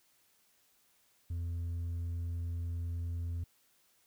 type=tone with hard clipping; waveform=triangle; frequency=85 Hz; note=F2; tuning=46 cents flat; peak=-33 dBFS; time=1.3-3.44 s; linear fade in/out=5 ms; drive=1 dB; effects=white hiss -70 dBFS RMS until 4.06 s